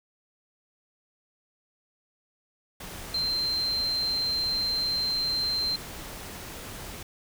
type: tone in noise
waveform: sine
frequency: 4134 Hz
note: C8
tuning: 22 cents flat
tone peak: -25 dBFS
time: 3.14-5.76 s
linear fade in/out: 5 ms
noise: pink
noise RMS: -40 dBFS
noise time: 2.8-7.03 s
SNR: +12 dB
effects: none